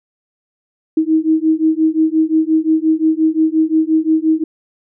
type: beating tone pair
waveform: sine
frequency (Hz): 314.4 / 320.1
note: D#4 / D#4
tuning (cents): +18 / +49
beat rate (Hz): 5.7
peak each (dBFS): -14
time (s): 0.97-4.44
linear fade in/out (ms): 5
effects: none